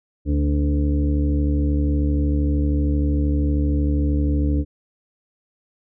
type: harmonic tone with a mistuned harmonic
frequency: 72.9 Hz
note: D2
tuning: 12 cents flat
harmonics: 1 / 2 / 3 / 4 / 6 / 7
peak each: -18 / -27 / -32 / -23 / -35 / -36 dBFS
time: 0.25-4.65 s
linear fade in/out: 50 ms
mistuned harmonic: 3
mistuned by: +26 cents
effects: none